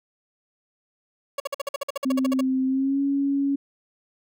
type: tone bursts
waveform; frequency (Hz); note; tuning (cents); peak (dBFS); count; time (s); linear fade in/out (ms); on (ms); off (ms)
30% pulse; 560; C#5; +18; -22; 15; 1.38-2.409; 5; 21; 51
type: tone with pitch glide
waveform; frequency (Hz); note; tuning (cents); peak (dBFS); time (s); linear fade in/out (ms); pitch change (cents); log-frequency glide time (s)
sine; 261.4 to 278.5; C4 to C#4; -1 to +8; -20; 2.05-3.56; 10; +109; 2.66-3.01
effects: none